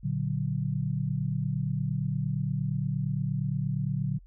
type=chord; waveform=sine; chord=Bb augmented; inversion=none; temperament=equal with one note detuned; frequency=116.54 / 145.15 / 185 Hz; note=Bb2 / D3 / F#3; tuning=0 / -20 / 0 cents; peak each=-32 / -29 / -33 dBFS; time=0.03-4.19 s; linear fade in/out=20 ms; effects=added 43 Hz sine -49 dBFS peak until 4.26 s